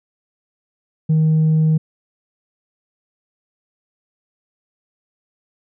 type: tone with tanh clipping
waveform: triangle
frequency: 157.2 Hz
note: D#3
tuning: 18 cents sharp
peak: -12 dBFS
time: 1.09-1.78 s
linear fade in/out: 10 ms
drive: 6 dB
effects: none